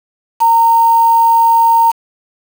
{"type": "tone with quantisation", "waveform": "sine", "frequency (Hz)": 920, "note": "A#5", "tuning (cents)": -23, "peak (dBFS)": -6, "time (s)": [0.4, 1.92], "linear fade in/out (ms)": 20, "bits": 4, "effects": []}